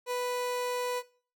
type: tone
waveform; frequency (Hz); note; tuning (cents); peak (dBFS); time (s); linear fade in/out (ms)
30% pulse; 493.9; B4; 0; -27; 0.06-1.03; 50
effects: noise-tail reverb RT60 0.4 s tail -19 dB re dry